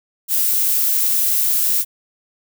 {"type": "noise", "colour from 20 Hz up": "violet", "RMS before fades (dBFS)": -17, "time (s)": [0.28, 1.85], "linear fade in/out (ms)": 50, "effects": []}